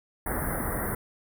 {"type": "band-stop noise", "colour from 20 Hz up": "pink", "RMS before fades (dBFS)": -30, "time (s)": [0.26, 0.95], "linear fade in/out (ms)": 5, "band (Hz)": [2000, 9200], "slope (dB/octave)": 96, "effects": []}